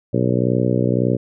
harmonic tone, 61.8 Hz, B1, 2 cents sharp, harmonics 2 / 3 / 4 / 5 / 6 / 7 / 8 / 9, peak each -20 / -22 / -23 / -24 / -25 / -25 / -26 / -27 dBFS, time 0.13-1.17 s, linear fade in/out 10 ms, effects none

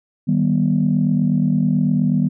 sine chord, Eb augmented, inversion none, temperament just, 155.56 / 194.45 / 243.1 Hz, Eb3 / G3 / B3, 0 / -14 / -27 cents, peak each -18 dBFS, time 0.27-2.29 s, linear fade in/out 20 ms, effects tanh soft clip ceiling -6 dBFS

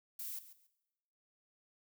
violet noise with echo, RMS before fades -43 dBFS, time 0.19-0.39 s, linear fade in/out 5 ms, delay 140 ms, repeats 2, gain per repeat -14 dB, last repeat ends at 0.67 s, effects noise-tail reverb RT60 1.0 s tail -20 dB re dry

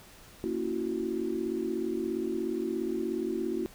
sine chord, F# dominant seventh, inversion first, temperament just, 231.2 / 277.5 / 333 / 370 Hz, A#3 / C#4 / E4 / F#4, -14 / +2 / +18 / 0 cents, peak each -36 / -38 / -33 / -33 dBFS, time 0.44-3.66 s, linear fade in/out 0 ms, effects pink hiss -53 dBFS RMS until 3.74 s

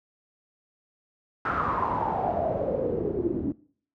pink noise with low-pass filter sweep, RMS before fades -27 dBFS, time 1.45-3.52 s, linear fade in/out 2 ms, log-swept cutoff 1400 to 290 Hz, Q 8, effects noise-tail reverb RT60 0.5 s tail -21 dB re dry + high-pass 80 Hz 12 dB/octave

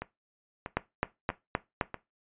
two click trains, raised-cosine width 0.5 ms, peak -20 / -11 dBFS, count 4 / 5, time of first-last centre 0.02-1.943 / 0.77-1.812 s, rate 1.56 / 3.84 Hz, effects noise-tail reverb RT60 0.2 s tail -17 dB re dry + resampled to 8000 Hz

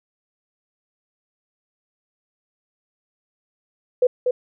sine tone with echo, 499.4 Hz, B4, 19 cents sharp, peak -12 dBFS, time 4.02-4.07 s, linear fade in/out 5 ms, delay 240 ms, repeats 1, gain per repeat -4 dB, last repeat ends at 4.31 s, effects none

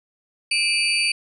sine tone cluster, 2382 / 2592 / 2863 / 4582 / 9310 Hz, D7 / E7 / F7 / D8 / D9, +24 / -30 / +42 / -44 / -16 cents, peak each -24 / -24 / -30 / -22 / -28 dBFS, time 0.51-1.12 s, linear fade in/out 5 ms, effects none

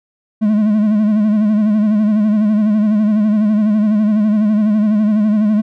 triangle tone with vibrato, 212.1 Hz, G#3, 37 cents sharp, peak -8 dBFS, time 0.41-5.62 s, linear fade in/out 20 ms, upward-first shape sine, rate 12 Hz, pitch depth 59 cents each way, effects none

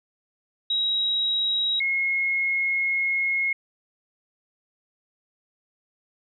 sine tone pair in turn, 3834 / 2162 Hz, A#7 / C#7, +48 / -44 cents, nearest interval minor seventh, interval 992 cents, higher first, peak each -21 dBFS, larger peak neither, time 0.7-1.8 / 1.8-3.53 s, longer second, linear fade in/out 5 ms, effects none

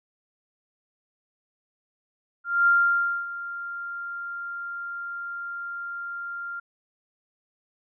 sine tone with ADSR envelope, 1393 Hz, F6, 5 cents flat, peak -15 dBFS, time 2.44-6.6 s, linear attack 230 ms, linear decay 590 ms, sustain -16 dB, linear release 8 ms, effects none

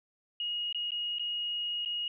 sine tone with dropouts, 2879 Hz, F#7, 48 cents flat, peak -31 dBFS, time 0.4-2.08 s, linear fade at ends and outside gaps 2 ms, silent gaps 0.727-0.746 / 0.907-0.918 / 1.185-1.195 / 1.85-1.858 s, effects none

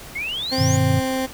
sine exponential sweep, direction up, 2093 to 7040 Hz, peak -24 dBFS, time 0.15-0.77 s, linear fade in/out 10 ms
20% pulse tone, 261.8 Hz, C4, 1 cent sharp, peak -16 dBFS, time 0.51-1.27 s, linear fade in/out 20 ms
sine chord, G augmented, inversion none, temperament just, 98 / 122.5 / 153.12 Hz, G2 / B2 / D#3, 0 / -14 / -27 cents, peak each -20 / -21 / -21 dBFS, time 0.58-1 s, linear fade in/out 10 ms
effects pink hiss -39 dBFS RMS until 1.33 s

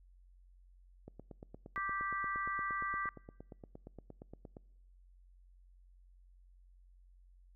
click train, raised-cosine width 2 ms, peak -35 dBFS, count 31, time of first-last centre 1.08-4.568 s, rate 8.6 Hz
harmonic tone, 392 Hz, G4, in tune, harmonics 3 / 4 / 5, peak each -37 / -42 / -41 dBFS, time 1.76-3.09 s, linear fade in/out 0 ms
effects noise-tail reverb RT60 1.0 s tail -25 dB re dry + added 45 Hz sine -59 dBFS peak until 7.55 s

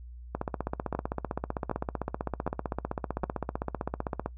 two click trains, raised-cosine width 1 ms, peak -15 / -16 dBFS, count 4 / 62, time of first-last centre 0.95-3.24 / 0.35-4.26 s, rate 1.31 / 15.6 Hz, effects noise-tail reverb RT60 0.1 s tail -21 dB re dry + added 60 Hz sine -42 dBFS peak until 4.37 s

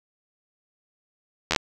slowing click train, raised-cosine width 0.2 ms, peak -4 dBFS, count 5, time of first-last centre 1.51-1.562 s, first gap 12 ms, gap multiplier 1.05, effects none

